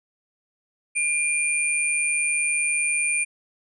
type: tone pair together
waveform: sine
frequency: 2400 / 9075 Hz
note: D7 / C#9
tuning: +37 / +40 cents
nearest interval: octave + major seventh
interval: 2303 cents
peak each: -22 / -25 dBFS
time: 0.95-3.25 s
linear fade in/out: 20 ms
effects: none